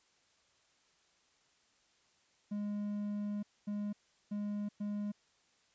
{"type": "tone bursts at uneven times", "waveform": "triangle", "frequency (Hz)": 206.3, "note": "G#3", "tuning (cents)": -11, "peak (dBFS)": -33, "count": 4, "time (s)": [[2.51, 3.43], [3.67, 3.93], [4.31, 4.69], [4.8, 5.12]], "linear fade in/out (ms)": 10, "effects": ["white hiss -71 dBFS RMS until 5.74 s", "resampled to 16000 Hz"]}